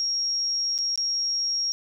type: tone with dropouts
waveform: sine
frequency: 5588 Hz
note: F8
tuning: in tune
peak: -23 dBFS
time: 0-1.72 s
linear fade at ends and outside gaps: 0 ms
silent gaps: 0.78-0.787 / 0.958-0.976 s
effects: none